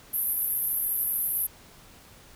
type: band-pass noise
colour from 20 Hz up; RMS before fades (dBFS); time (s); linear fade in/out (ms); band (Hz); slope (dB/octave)
white; -28; 0.13-1.47; 10; 11000 to 13000; 96
effects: pink hiss -52 dBFS RMS until 2.35 s